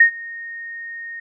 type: tone with ADSR envelope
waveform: sine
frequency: 1853 Hz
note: A#6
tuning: 11 cents flat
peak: -5 dBFS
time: 0-1.2 s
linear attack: 6 ms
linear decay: 96 ms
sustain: -24 dB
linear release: 7 ms
effects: none